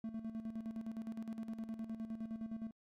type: tone with tremolo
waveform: triangle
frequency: 223.3 Hz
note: A3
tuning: 26 cents sharp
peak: -37 dBFS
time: 0.04-2.71 s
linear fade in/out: 2 ms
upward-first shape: square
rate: 9.7 Hz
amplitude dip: 65%
effects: AAC 64 kbps